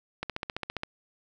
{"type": "click train", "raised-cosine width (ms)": 0.3, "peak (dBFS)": -16, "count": 10, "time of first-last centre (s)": [0.23, 0.834], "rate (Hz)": 14.9, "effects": []}